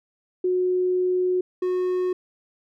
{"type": "tone pair in turn", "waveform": ["sine", "triangle"], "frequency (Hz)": [365, 365], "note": ["F#4", "F#4"], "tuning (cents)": [-24, -24], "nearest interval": "unison", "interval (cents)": 0, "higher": "neither", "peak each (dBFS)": -19, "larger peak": "neither", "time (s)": [[0.44, 1.41], [1.62, 2.13]], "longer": "first", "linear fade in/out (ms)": 5, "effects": []}